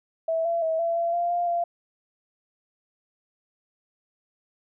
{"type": "tone with pitch steps", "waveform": "sine", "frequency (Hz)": [653, 676, 645, 673, 679, 693, 699, 689], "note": ["E5", "E5", "E5", "E5", "F5", "F5", "F5", "F5"], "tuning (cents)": [-17, 43, -38, 36, -49, -14, 1, -24], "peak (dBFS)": -22, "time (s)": [0.28, 1.64], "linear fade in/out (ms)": 5, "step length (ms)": 170, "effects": []}